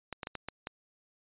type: clicks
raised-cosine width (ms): 0.3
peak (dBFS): -21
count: 6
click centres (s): 0.127 / 0.232 / 0.271 / 0.353 / 0.486 / 0.671
effects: resampled to 8000 Hz